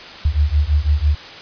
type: beating tone pair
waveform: sine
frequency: 71 / 77 Hz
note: C#2 / D#2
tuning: +42 / -17 cents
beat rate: 6 Hz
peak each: -16 dBFS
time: 0.25-1.15 s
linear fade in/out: 5 ms
effects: white hiss -35 dBFS RMS until 1.41 s + resampled to 11025 Hz